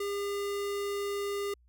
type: tone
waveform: square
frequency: 403.6 Hz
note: G#4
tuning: 49 cents flat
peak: -32 dBFS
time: 0-1.54 s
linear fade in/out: 5 ms
effects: added 60 Hz sine -60 dBFS peak until 1.68 s